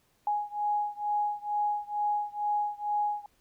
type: beating tone pair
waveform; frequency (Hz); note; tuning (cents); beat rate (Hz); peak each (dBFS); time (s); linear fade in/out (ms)
sine; 830.6 / 832.8; G#5 / G#5; 0 / +5; 2.2; -30 / -31; 0.27-3.26; 2
effects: pink hiss -69 dBFS RMS until 3.4 s